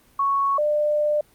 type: tone pair in turn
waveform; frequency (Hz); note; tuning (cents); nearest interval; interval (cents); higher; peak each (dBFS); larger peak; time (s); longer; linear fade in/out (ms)
sine; 1108.7 / 597.4; C#6 / D5; 0 / +29; major seventh; 1071; first; -18; neither; 0.19-0.58 / 0.58-1.21; second; 5
effects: pink hiss -57 dBFS RMS until 1.34 s + Opus 32 kbps